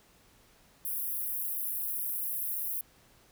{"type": "high-pass noise", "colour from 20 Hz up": "pink", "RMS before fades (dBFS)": -34, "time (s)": [0.85, 2.81], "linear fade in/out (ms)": 2, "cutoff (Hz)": 11000, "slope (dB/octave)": 48, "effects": ["pink hiss -62 dBFS RMS until 3.31 s"]}